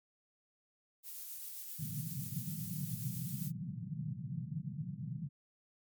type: noise with tremolo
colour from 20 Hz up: violet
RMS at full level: -44 dBFS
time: 1.03-3.52 s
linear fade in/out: 50 ms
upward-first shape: triangle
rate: 7.6 Hz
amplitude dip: 25%
type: band-pass noise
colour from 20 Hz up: white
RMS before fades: -41 dBFS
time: 1.78-5.29 s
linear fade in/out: 20 ms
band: 120 to 180 Hz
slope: 48 dB/octave
effects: MP3 96 kbps